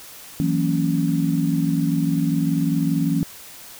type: chord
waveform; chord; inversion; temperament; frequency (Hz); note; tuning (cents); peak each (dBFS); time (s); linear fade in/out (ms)
sine; F# dominant seventh; third; equal with one note detuned; 164.81 / 185 / 229.9 / 277.2; E3 / F#3 / A#3 / C#4; 0 / 0 / -24 / 0; -21 / -26 / -26 / -22; 0.4-3.23; 0
effects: white hiss -41 dBFS RMS until 3.79 s